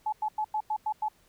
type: tone bursts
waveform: sine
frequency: 857 Hz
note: A5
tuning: 46 cents flat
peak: -26 dBFS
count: 7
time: 0.06-1.085 s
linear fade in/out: 5 ms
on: 65 ms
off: 95 ms
effects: pink hiss -64 dBFS RMS until 1.28 s